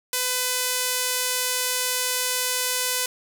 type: tone with band-pass filter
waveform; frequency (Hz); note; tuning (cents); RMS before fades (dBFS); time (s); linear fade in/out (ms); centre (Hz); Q
sawtooth; 502; B4; +28; -25; 0.13-3.06; 2; 11000; 0.53
effects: 8-bit